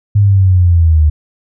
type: linear sweep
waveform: sine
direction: down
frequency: 103.83 to 74.5 Hz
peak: -5 dBFS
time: 0.15-1.1 s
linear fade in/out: 10 ms
effects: none